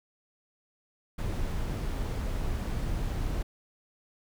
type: noise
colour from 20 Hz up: brown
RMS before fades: -31 dBFS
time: 1.18-3.43 s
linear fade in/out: 10 ms
effects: none